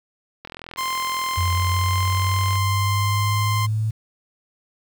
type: click train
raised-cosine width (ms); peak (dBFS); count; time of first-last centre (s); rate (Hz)
0.3; -19; 89; 0.45-2.555; 41.8
type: tone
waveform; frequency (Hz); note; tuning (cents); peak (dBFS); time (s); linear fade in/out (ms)
sawtooth; 1046.5; C6; 0; -19; 0.77-3.67; 20
type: exponential sweep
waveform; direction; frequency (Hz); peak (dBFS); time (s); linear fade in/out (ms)
sine; up; 88.1 to 110; -19; 1.37-3.91; 10
effects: 8-bit